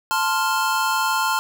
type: chord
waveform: square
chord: F major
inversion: first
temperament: equal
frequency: 880 / 1046.5 / 1396.9 Hz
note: A5 / C6 / F6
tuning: 0 / 0 / 0 cents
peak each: -24 dBFS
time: 0.11-1.39 s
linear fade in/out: 0 ms
effects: none